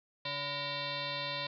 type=tone with frequency modulation; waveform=sine; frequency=2296 Hz; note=D7; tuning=40 cents flat; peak=-34 dBFS; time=0.25-1.47 s; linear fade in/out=5 ms; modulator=431 Hz; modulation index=4.7; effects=none